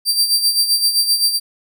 sawtooth tone with tremolo, 4695 Hz, D8, 1 cent flat, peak -8 dBFS, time 0.05-1.4 s, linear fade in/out 50 ms, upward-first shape sine, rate 7.7 Hz, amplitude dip 65%, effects none

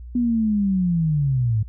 sine linear sweep, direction down, 246.9 to 103.83 Hz, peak -17 dBFS, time 0.15-1.63 s, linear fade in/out 5 ms, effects added 60 Hz sine -34 dBFS peak until 1.68 s

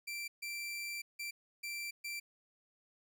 sawtooth tone bursts at uneven times, 2349 Hz, D7, in tune, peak -36 dBFS, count 5, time 0.07-0.28 / 0.42-1.02 / 1.19-1.31 / 1.63-1.91 / 2.04-2.2 s, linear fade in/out 10 ms, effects none

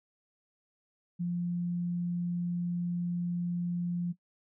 sine tone, 174.61 Hz, F3, in tune, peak -29 dBFS, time 1.19-4.13 s, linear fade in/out 20 ms, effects noise-tail reverb RT60 0.1 s tail -17 dB re dry

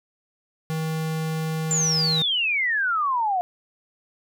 square tone, 159.1 Hz, D#3, 39 cents sharp, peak -25 dBFS, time 0.7-2.22 s, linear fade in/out 0 ms
sine exponential sweep, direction down, 7330 to 701 Hz, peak -20 dBFS, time 1.71-3.41 s, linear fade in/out 0 ms
effects none

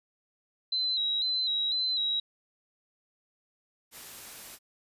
sine tone with vibrato, 3951 Hz, B7, in tune, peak -26 dBFS, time 0.72-2.2 s, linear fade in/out 5 ms, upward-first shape square, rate 2 Hz, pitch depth 44 cents each way
white noise, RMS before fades -45 dBFS, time 3.91-4.59 s, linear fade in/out 50 ms
effects resampled to 32000 Hz

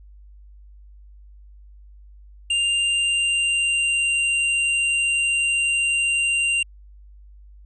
square tone with pitch glide, 2794 to 2776 Hz, F7 to F7, 0 to -11 cents, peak -19 dBFS, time 2.5-6.63 s, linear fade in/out 5 ms, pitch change -11 cents, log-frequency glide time 2.71-4.15 s, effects added 50 Hz sine -43 dBFS peak until 7.65 s + resampled to 22050 Hz

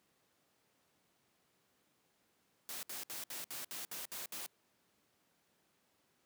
white noise bursts, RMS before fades -44 dBFS, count 9, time 2.69-4.462 s, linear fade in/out 0 ms, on 140 ms, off 64 ms, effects pink hiss -75 dBFS RMS until 6.25 s + high-pass 150 Hz 12 dB/octave

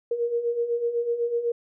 sine beating tone pair, 466.2 / 474.2 Hz, A#4 / A#4, 0 / +30 cents, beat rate 8 Hz, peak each -30 / -24 dBFS, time 0.11-1.52 s, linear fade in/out 5 ms, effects none

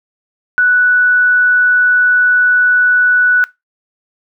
sine tone, 1480 Hz, F#6, in tune, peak -7 dBFS, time 0.58-3.44 s, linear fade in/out 0 ms, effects noise-tail reverb RT60 0.2 s tail -21 dB re dry

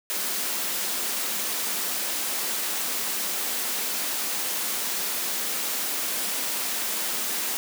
white high-pass noise, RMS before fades -28 dBFS, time 0.1-7.57 s, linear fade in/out 0 ms, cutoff 180 Hz, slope 96 dB/octave, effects none

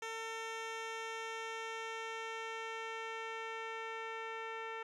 10% pulse tone with low-pass filter sweep, 450 Hz, A4, 39 cents sharp, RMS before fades -43 dBFS, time 0.02-4.83 s, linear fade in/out 5 ms, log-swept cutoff 7900 to 2500 Hz, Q 0.79, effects none

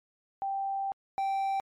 sine / triangle tone pair in turn, 784 / 780.7 Hz, G5 / G5, 0 / -7 cents, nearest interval unison, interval 7 cents, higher first, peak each -29 / -25 dBFS, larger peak second, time 0.42-0.92 / 1.18-1.6 s, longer first, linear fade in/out 0 ms, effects MP3 64 kbps

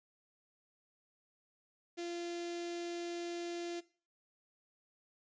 sawtooth tone with notch filter, 344.5 Hz, F4, 24 cents flat, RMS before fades -41 dBFS, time 1.97-3.81 s, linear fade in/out 20 ms, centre 1100 Hz, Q 0.92, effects noise-tail reverb RT60 0.4 s tail -19 dB re dry + resampled to 16000 Hz

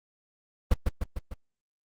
brown noise with echo, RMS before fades -19 dBFS, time 0.71-0.74 s, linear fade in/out 5 ms, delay 150 ms, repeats 4, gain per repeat -4 dB, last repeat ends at 1.34 s, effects Opus 24 kbps

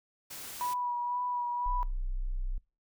white noise, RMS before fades -43 dBFS, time 0.3-0.74 s, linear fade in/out 10 ms
sine tone with vibrato, 976 Hz, B5, 21 cents flat, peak -30 dBFS, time 0.61-1.83 s, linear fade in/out 0 ms, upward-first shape sine, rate 2 Hz, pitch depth 21 cents each way
sine tone, 31.52 Hz, B0, 36 cents sharp, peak -30 dBFS, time 1.66-2.58 s, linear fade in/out 0 ms
effects noise-tail reverb RT60 0.3 s tail -23 dB re dry

